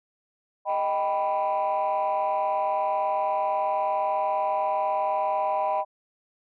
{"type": "chord", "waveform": "sine", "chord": "Eb augmented", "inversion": "none", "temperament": "equal", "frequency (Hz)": [622.3, 784, 987.8], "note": ["Eb5", "G5", "B5"], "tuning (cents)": [0, 0, 0], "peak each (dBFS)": [-26, -25, -26], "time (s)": [0.65, 5.85], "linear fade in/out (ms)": 50, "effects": ["tanh soft clip ceiling -18 dBFS"]}